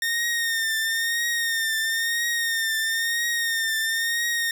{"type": "tone with vibrato", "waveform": "sawtooth", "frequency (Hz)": 1831, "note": "A#6", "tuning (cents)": -32, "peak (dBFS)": -19, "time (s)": [0.02, 4.51], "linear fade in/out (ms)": 2, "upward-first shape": "triangle", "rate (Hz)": 1, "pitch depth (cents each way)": 53, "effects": ["10-bit"]}